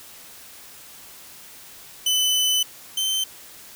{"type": "tone pair in turn", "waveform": "sawtooth", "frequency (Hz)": [3014, 3092], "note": ["F#7", "G7"], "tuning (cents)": [31, -24], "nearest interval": "unison", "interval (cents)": 45, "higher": "second", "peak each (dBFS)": [-15, -18], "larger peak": "first", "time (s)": [[2.06, 2.63], [2.97, 3.24]], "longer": "first", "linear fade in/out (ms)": 5, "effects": ["white hiss -44 dBFS RMS until 3.75 s"]}